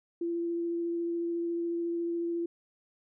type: tone with vibrato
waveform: sine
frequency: 340 Hz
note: F4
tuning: 46 cents flat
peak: -29 dBFS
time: 0.21-2.46 s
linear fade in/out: 5 ms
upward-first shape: triangle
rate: 14 Hz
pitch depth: 11 cents each way
effects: none